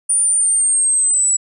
sine exponential sweep, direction down, 9397 to 7820 Hz, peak -12 dBFS, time 0.09-1.37 s, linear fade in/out 10 ms, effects none

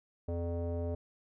square tone with low-pass filter, 85.4 Hz, F2, 38 cents flat, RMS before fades -35 dBFS, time 0.28-0.95 s, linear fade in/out 5 ms, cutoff 550 Hz, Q 4.2, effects none

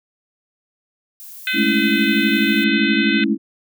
violet noise, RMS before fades -37 dBFS, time 1.2-2.64 s, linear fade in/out 0 ms
harmonic tone, 509 Hz, C5, 48 cents flat, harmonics 3 / 4 / 5 / 6 / 7 / 8, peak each -23 / -25 / -23 / -30 / -26 / -33 dBFS, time 1.47-3.24 s, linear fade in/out 2 ms
sine chord, A major seventh, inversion third, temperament equal with one note detuned, 207.7 / 220 / 278.3 / 329.6 Hz, G#3 / A3 / C#4 / E4, 0 / 0 / +7 / 0 cents, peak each -21 dBFS, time 1.53-3.38 s, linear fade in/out 50 ms
effects none

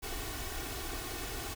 pink noise with comb filter, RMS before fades -39 dBFS, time 0.02-1.55 s, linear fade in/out 20 ms, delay 2.7 ms, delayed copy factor +0.8, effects none

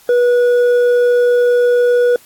sine tone with hard clipping, 486.7 Hz, B4, 25 cents flat, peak -10 dBFS, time 0.09-2.16 s, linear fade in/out 2 ms, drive 4 dB, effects white hiss -46 dBFS RMS until 2.25 s + AAC 64 kbps

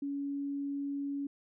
sine tone, 281.4 Hz, C#4, 26 cents sharp, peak -33 dBFS, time 0.02-1.27 s, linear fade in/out 5 ms, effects none

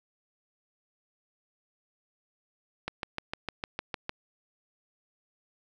click train, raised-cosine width 0.3 ms, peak -16 dBFS, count 9, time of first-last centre 2.88-4.094 s, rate 6.59 Hz, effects none

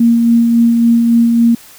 sine tone with tremolo, 233.1 Hz, A#3, in tune, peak -5 dBFS, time 0-1.55 s, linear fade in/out 5 ms, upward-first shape sine, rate 3.6 Hz, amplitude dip 30%, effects white hiss -39 dBFS RMS until 1.78 s

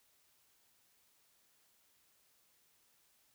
silence, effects white hiss -72 dBFS RMS until 3.34 s

